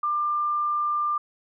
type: tone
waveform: sine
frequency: 1193 Hz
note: D6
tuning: 27 cents sharp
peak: -22 dBFS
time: 0.03-1.18 s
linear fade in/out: 5 ms
effects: none